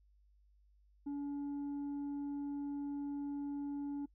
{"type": "tone with tanh clipping", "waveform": "sine", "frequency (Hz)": 285.2, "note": "C#4", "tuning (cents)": 49, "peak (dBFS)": -38, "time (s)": [1.06, 4.06], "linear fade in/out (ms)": 10, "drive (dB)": 3, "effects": ["noise-tail reverb RT60 0.1 s tail -24 dB re dry", "added 50 Hz sine -65 dBFS peak until 4.14 s"]}